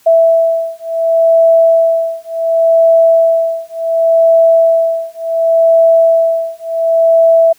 sine beating tone pair, 659.3 / 659.99 Hz, E5 / E5, 0 / +2 cents, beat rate 0.69 Hz, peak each -10 dBFS, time 0.06-7.53 s, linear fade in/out 10 ms, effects white hiss -49 dBFS RMS until 7.58 s + high-pass 60 Hz 12 dB/octave

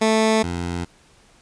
15% pulse tone pair in turn, 220 / 86.8 Hz, A3 / F2, 0 / -10 cents, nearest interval octave + major third, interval 1610 cents, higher first, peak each -9 / -18 dBFS, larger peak first, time 0.01-0.43 / 0.43-0.85 s, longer neither, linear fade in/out 10 ms, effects pink hiss -54 dBFS RMS until 1.41 s + resampled to 22050 Hz

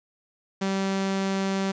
sawtooth tone, 193.7 Hz, G3, 20 cents flat, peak -20 dBFS, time 0.61-1.72 s, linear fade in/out 10 ms, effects resampled to 16000 Hz + 8-bit

